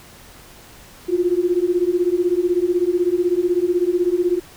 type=beating tone pair; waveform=sine; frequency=345 / 361 Hz; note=F4 / F#4; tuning=-21 / -43 cents; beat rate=16 Hz; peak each=-19 / -18 dBFS; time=1.08-4.4 s; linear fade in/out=20 ms; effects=pink hiss -44 dBFS RMS until 4.56 s